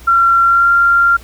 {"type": "tone with pitch glide", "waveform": "sine", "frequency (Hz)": [1367, 1386.1], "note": ["F6", "F6"], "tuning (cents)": [-37, -13], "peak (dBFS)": -7, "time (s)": [0.07, 1.17], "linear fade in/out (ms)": 10, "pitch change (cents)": 24, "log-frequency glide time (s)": [0.41, 0.71], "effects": ["added 60 Hz sine -35 dBFS peak until 1.23 s", "pink hiss -41 dBFS RMS until 1.23 s"]}